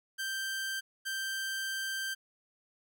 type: tone pair in turn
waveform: sawtooth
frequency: 1568 / 1568 Hz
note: G6 / G6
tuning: 0 / 0 cents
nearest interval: unison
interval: 0 cents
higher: neither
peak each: -30 / -30 dBFS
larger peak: neither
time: 0.18-0.81 / 1.05-2.15 s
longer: second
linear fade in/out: 20 ms
effects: none